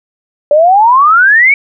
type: exponential sweep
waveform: sine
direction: up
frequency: 571 to 2288 Hz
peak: -3 dBFS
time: 0.51-1.54 s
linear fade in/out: 2 ms
effects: none